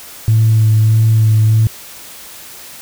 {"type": "tone with vibrato", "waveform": "sine", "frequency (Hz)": 110, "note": "A2", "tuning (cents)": 0, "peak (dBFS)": -6, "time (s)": [0.28, 1.67], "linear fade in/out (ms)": 0, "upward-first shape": "sine", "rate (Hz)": 1.6, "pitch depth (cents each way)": 20, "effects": ["tanh soft clip ceiling -3 dBFS", "white hiss -34 dBFS RMS until 2.81 s"]}